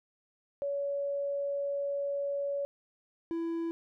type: tone pair in turn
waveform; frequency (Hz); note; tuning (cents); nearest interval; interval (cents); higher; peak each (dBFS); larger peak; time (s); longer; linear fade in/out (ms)
sine / triangle; 564 / 332.8; C#5 / E4; +30 / +17; major sixth; 913; first; -30 / -29; second; 0.62-2.65 / 3.31-3.71; first; 0
effects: none